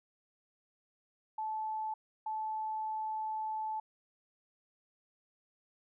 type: tone bursts at uneven times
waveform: sine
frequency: 870 Hz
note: A5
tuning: 20 cents flat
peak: -34 dBFS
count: 2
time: 1.38-1.94 / 2.26-3.8 s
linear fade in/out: 5 ms
effects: none